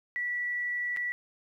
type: tone with dropouts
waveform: sine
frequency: 1952 Hz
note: B6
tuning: 21 cents flat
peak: -29 dBFS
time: 0.16-1.12 s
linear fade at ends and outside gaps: 0 ms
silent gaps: 0.964-0.971 s
effects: 11-bit